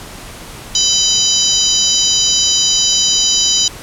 harmonic tone with a mistuned harmonic, 982 Hz, B5, 10 cents flat, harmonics 3 / 4 / 5 / 6 / 7, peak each -17 / -17 / -17 / -17 / -17 dBFS, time 0.75-3.68 s, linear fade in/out 2 ms, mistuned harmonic 3, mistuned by +60 cents, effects pink hiss -32 dBFS RMS until 3.82 s + low-pass 12000 Hz 12 dB/octave

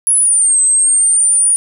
sine exponential two-way sweep, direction down then up, 10548 to 8170 to 9590 Hz, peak -8 dBFS, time 0.07-1.56 s, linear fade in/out 0 ms, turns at 0.61 s, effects none

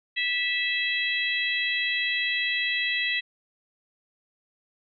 harmonic tone, 655 Hz, E5, 11 cents flat, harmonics 3 / 4 / 5 / 6, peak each -27 / -29 / -31 / -33 dBFS, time 0.16-3.21 s, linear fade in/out 20 ms, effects none

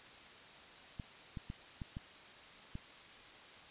clicks, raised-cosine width 5 ms, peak -30 dBFS, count 6, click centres 0.998 / 1.372 / 1.501 / 1.818 / 1.969 / 2.754 s, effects white hiss -55 dBFS RMS until 3.7 s + resampled to 8000 Hz

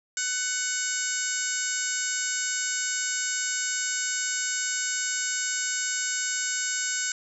harmonic tone with a mistuned harmonic, 740 Hz, F#5, in tune, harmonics 2 / 3 / 4 / 5 / 6 / 7 / 8 / 9 / 10, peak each -32 / -38 / -40 / -41 / -40 / -38 / -37 / -34 / -30 dBFS, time 0.17-7.12 s, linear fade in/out 2 ms, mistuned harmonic 2, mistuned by +26 cents, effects none

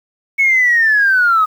sine linear sweep, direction down, 2217 to 1242 Hz, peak -8 dBFS, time 0.38-1.46 s, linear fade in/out 20 ms, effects tanh soft clip ceiling -4 dBFS + 7-bit

